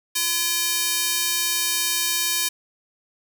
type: tone with high-pass filter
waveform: square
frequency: 341.4 Hz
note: F4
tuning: 39 cents flat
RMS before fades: -23 dBFS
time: 0.15-2.49 s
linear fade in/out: 10 ms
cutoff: 3600 Hz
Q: 0.58
effects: none